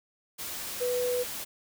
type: tone in noise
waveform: sine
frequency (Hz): 493.9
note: B4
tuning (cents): 0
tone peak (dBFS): -26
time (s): 0.8-1.24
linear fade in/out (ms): 20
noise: white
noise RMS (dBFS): -37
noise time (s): 0.38-1.45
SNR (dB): +8
effects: none